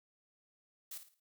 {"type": "noise with echo", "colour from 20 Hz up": "blue", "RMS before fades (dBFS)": -45, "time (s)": [0.91, 0.98], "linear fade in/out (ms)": 5, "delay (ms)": 55, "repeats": 4, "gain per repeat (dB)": -9, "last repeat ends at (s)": 1.2, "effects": ["noise-tail reverb RT60 0.1 s tail -25 dB re dry"]}